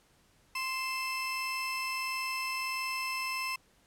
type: tone pair together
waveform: 30% pulse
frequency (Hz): 1046.5 / 2637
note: C6 / E7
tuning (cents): 0 / 0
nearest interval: octave + major third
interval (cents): 1600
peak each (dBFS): -33 / -32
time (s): 0.55-3.56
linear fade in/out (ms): 5
effects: pink hiss -66 dBFS RMS until 3.86 s + low-pass 12000 Hz 12 dB/octave